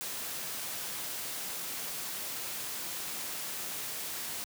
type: noise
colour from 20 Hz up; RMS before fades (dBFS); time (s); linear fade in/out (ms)
white; -38; 0.01-4.44; 0
effects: high-pass 100 Hz 12 dB/octave